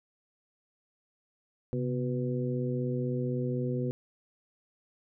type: harmonic tone with a mistuned harmonic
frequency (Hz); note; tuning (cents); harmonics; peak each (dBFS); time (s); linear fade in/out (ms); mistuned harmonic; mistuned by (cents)
123.8; B2; +5; 1 / 2 / 3 / 4; -31 / -34 / -36 / -37; 1.73-3.91; 0; 1; +110
effects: none